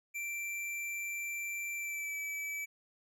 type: tone with pitch glide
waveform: square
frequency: 2349 to 2302 Hz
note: D7 to D7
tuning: 0 to -35 cents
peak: -37 dBFS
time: 0.14-2.66 s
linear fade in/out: 20 ms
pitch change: -35 cents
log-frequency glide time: 1.76-2.16 s
effects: none